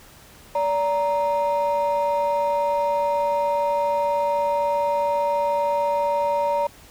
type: ring-modulated tone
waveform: triangle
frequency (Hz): 755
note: F#5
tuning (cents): +35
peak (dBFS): -13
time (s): 0.55-6.67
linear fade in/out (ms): 5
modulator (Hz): 178
effects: tanh soft clip ceiling -13 dBFS + pink hiss -48 dBFS RMS until 6.9 s